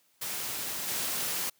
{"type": "noise with level steps", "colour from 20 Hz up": "white", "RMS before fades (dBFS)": [-35, -32], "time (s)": [0.21, 1.5], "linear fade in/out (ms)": 10, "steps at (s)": 0.87, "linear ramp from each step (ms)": 20, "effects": ["white hiss -68 dBFS RMS until 1.59 s", "high-pass 100 Hz 12 dB/octave"]}